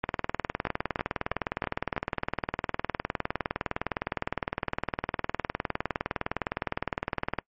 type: two click trains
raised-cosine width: 0.5 ms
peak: -14 / -12 dBFS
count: 5 / 145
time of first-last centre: 0.67-1.964 / 0.04-7.387 s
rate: 3.09 / 19.6 Hz
effects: noise-tail reverb RT60 0.1 s tail -24 dB re dry + MP3 32 kbps